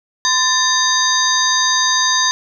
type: tone cluster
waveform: sine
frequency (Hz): 1021 / 1769 / 3713 / 4789 / 6260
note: C6 / A6 / A#7 / D8 / G8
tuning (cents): -43 / +9 / -8 / +33 / -3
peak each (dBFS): -19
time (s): 0.25-2.31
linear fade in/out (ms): 0
effects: none